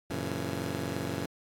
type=chord; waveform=15% pulse; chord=F# dominant seventh; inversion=none; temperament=just; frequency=92.5 / 115.62 / 138.75 / 166.5 Hz; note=F#2 / A#2 / C#3 / E3; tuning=0 / -14 / +2 / +18 cents; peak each=-32 dBFS; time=0.1-1.26 s; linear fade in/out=5 ms; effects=AAC 64 kbps